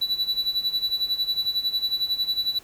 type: tone with tremolo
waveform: triangle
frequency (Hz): 3951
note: B7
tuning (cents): 0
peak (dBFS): -18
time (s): 0.01-2.59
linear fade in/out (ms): 10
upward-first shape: sine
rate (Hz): 11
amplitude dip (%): 80
effects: pink hiss -51 dBFS RMS until 2.63 s